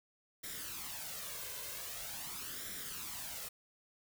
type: noise with flanger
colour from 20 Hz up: white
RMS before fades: -44 dBFS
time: 0.43-3.49 s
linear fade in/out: 10 ms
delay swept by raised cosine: 0.54 to 1.94 ms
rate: 0.44 Hz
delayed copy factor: +0.6
effects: none